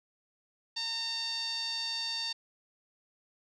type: tone with low-pass filter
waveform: 5% pulse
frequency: 913 Hz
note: A#5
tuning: 36 cents flat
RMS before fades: -35 dBFS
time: 0.76-2.33 s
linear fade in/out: 10 ms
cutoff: 4400 Hz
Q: 5.7
effects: none